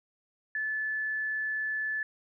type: tone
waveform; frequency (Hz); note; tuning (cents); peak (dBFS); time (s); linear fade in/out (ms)
sine; 1736; A6; -24; -29; 0.55-2.03; 2
effects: none